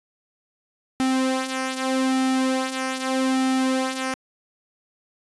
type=tone with flanger; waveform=sawtooth; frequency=261.6 Hz; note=C4; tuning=in tune; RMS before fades=-23 dBFS; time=1-4.14 s; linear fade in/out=0 ms; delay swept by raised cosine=1.8 to 4.1 ms; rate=0.81 Hz; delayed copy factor=-0.6; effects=resampled to 24000 Hz